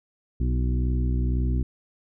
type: harmonic tone with a mistuned harmonic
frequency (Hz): 61.9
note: B1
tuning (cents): +5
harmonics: 1 / 2 / 3 / 4 / 5 / 6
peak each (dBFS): -22 / -28 / -37 / -33 / -38 / -41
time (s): 0.4-1.63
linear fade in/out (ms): 5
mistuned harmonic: 5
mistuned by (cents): +23
effects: none